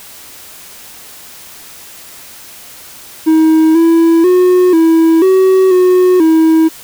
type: tone with pitch steps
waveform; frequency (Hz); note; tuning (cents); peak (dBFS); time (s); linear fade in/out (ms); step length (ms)
triangle; 317.8 / 331 / 363.3 / 326.4 / 377.6 / 365.3 / 321.5; D#4 / E4 / F#4 / E4 / F#4 / F#4 / E4; +37 / +7 / -32 / -17 / +35 / -22 / -43; -3; 3.26-6.69; 20; 490
effects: white hiss -34 dBFS RMS until 6.83 s